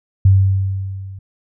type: tone with level ramp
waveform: sine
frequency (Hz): 96.4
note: G2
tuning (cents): -28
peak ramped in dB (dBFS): -5 to -30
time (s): 0.25-1.19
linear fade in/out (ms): 5
effects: none